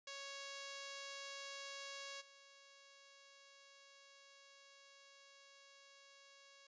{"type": "tone with level steps", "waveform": "5% pulse", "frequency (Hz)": 554.4, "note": "C#5", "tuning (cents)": 0, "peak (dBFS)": [-36, -50], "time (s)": [0.07, 6.67], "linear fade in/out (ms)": 5, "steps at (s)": 2.2, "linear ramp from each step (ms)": 20, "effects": ["resampled to 16000 Hz"]}